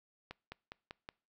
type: accelerating click train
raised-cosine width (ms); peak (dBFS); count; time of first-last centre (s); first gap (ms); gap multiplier
0.3; -28; 5; 0.31-1.089; 210; 0.95
effects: noise-tail reverb RT60 0.4 s tail -25 dB re dry